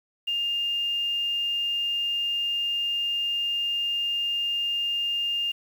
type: tone with quantisation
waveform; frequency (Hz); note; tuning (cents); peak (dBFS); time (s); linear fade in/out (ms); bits
sine; 2810; F7; +10; -24; 0.27-5.52; 10; 8
effects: none